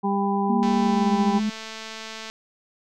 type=harmonic tone; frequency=199 Hz; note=G3; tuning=26 cents sharp; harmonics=1 / 2 / 4 / 5; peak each=-23 / -28 / -26 / -29 dBFS; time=0.03-1.4 s; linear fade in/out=20 ms
type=tone with pitch glide; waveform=sine; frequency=233.1 to 212.5 Hz; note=A#3 to G#3; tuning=0 to +40 cents; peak=-21 dBFS; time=0.49-1.5 s; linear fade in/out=10 ms; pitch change=-160 cents; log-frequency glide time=0.79-1.15 s
type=click train; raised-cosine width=0.2 ms; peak=-19 dBFS; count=370; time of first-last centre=0.63-2.3 s; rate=221 Hz
effects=none